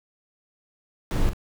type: noise with echo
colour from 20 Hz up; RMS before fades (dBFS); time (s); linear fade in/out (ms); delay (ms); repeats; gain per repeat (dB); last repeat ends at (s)
brown; -22; 1.11-1.29; 0; 43; 1; -9; 1.333
effects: none